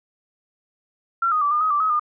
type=tone with pitch steps; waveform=sine; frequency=1362 / 1242 / 1160 / 1209 / 1264 / 1171 / 1275 / 1213 Hz; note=F6 / D#6 / D6 / D6 / D#6 / D6 / D#6 / D#6; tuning=-44 / -3 / -22 / +50 / +27 / -5 / +42 / -44 cents; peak=-17 dBFS; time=1.22-1.996 s; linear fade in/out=5 ms; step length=97 ms; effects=none